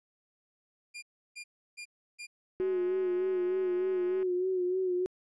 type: tone bursts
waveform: sawtooth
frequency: 2407 Hz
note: D7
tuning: 42 cents sharp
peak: -37 dBFS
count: 4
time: 0.94-2.27 s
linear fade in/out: 20 ms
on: 85 ms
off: 330 ms
type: click train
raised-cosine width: 0.5 ms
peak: -35 dBFS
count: 343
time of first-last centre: 2.6-4.229 s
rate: 210 Hz
type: tone with vibrato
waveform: sine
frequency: 367.2 Hz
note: F#4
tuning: 13 cents flat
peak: -27 dBFS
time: 2.6-5.06 s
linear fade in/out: 0 ms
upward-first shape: sine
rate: 3.3 Hz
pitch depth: 48 cents each way
effects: resampled to 22050 Hz